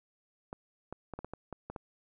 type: clicks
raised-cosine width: 1 ms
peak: -26 dBFS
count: 9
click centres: 0.529 / 0.926 / 1.137 / 1.19 / 1.246 / 1.336 / 1.527 / 1.7 / 1.762 s
effects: none